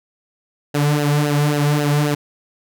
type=tone with flanger; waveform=sawtooth; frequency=146.83 Hz; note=D3; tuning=in tune; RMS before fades=-17 dBFS; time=0.74-2.15 s; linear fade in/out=10 ms; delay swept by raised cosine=0.86 to 3.26 ms; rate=3.7 Hz; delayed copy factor=-0.75; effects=none